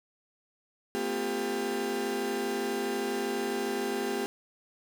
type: tone cluster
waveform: 35% pulse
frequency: 222.6 / 254.9 / 350.6 / 398 Hz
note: A3 / C4 / F4 / G4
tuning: +20 / -45 / +7 / +26 cents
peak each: -36 / -35 / -36 / -30 dBFS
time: 0.95-4.26 s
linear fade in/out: 0 ms
effects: none